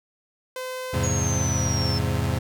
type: tone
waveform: sawtooth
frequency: 512 Hz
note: C5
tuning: 38 cents flat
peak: -26 dBFS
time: 0.56-1.07 s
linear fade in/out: 2 ms
type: chord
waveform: 35% pulse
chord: E augmented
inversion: none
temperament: equal with one note detuned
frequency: 83.27 / 103.83 / 130.81 Hz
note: E2 / G#2 / B#2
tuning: +18 / 0 / 0 cents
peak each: -25 dBFS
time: 0.93-2.39 s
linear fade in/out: 10 ms
type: linear sweep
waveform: sine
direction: down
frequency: 6700 to 5274 Hz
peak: -27 dBFS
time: 1.03-1.99 s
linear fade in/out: 10 ms
effects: none